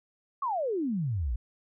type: exponential sweep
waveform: sine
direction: down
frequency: 1154 to 51.91 Hz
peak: -27 dBFS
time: 0.42-1.36 s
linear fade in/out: 5 ms
effects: none